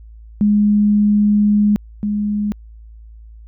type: tone pair in turn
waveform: sine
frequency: 207.7 / 207.7 Hz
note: G#3 / G#3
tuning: 0 / 0 cents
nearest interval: unison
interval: 0 cents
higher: neither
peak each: -10 / -16 dBFS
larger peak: first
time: 0.41-1.76 / 2.03-2.52 s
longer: first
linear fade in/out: 0 ms
effects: added 55 Hz sine -36 dBFS peak until 3.47 s